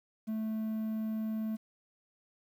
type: tone with quantisation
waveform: triangle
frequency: 218.9 Hz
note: A3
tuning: 9 cents flat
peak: -30 dBFS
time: 0.27-1.57 s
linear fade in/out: 20 ms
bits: 10
effects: none